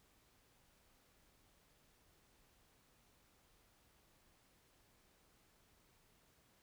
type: silence
effects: pink hiss -72 dBFS RMS until 6.62 s